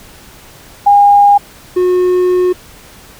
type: tone pair in turn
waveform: sine / triangle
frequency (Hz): 812 / 362.7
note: G#5 / F#4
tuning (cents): -39 / -34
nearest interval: octave + major second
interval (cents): 1395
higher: first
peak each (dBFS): -3 / -6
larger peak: first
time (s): 0.86-1.38 / 1.76-2.53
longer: second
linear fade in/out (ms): 10
effects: pink hiss -38 dBFS RMS until 3.19 s